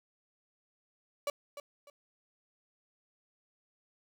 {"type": "tone with echo", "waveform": "35% pulse", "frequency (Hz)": 575, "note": "D5", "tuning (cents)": -37, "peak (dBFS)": -29, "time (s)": [1.27, 1.3], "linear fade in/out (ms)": 2, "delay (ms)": 300, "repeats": 2, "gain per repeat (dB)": -11, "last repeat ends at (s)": 1.9, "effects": []}